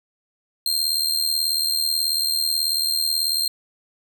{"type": "tone with amplitude modulation", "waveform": "sawtooth", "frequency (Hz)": 4186, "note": "C8", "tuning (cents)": 0, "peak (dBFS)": -14, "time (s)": [0.66, 3.48], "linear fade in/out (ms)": 2, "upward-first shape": "sine", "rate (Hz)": 78.3, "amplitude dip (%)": 65, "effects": []}